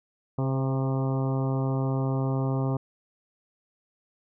harmonic tone with a mistuned harmonic, 133.7 Hz, C3, 38 cents sharp, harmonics 1 / 2 / 3 / 4 / 5 / 6 / 7 / 8 / 9, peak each -25 / -31 / -35 / -37 / -39 / -41 / -42 / -43 / -44 dBFS, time 0.38-2.77 s, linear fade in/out 5 ms, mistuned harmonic 4, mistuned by -23 cents, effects none

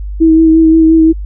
sine tone with vibrato, 321.9 Hz, E4, 41 cents flat, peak -3 dBFS, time 0.2-1.13 s, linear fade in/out 20 ms, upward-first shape sine, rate 5.7 Hz, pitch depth 20 cents each way, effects added 50 Hz sine -18 dBFS peak until 1.25 s

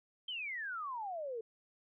sine exponential sweep, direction down, 3181 to 436.4 Hz, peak -38 dBFS, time 0.28-1.41 s, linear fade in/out 5 ms, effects none

